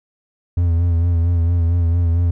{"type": "tone with vibrato", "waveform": "triangle", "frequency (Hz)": 85.2, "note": "F2", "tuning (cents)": -42, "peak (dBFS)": -11, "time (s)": [0.57, 2.31], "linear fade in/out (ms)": 5, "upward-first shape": "sine", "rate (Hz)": 4.4, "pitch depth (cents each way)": 45, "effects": []}